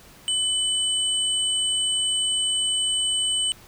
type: tone pair together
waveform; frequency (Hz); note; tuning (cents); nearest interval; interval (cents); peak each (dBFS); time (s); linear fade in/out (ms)
sine; 3000 / 8368; F#7 / C9; +23 / -1; octave + tritone; 1776; -22 / -26; 0.28-3.52; 0
effects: pink hiss -49 dBFS RMS until 3.67 s